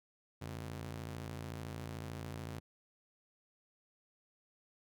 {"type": "ring-modulated tone", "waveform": "sawtooth", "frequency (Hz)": 115.7, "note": "A#2", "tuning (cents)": -13, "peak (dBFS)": -35, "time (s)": [0.41, 2.6], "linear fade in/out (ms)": 10, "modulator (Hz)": 26.8, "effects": []}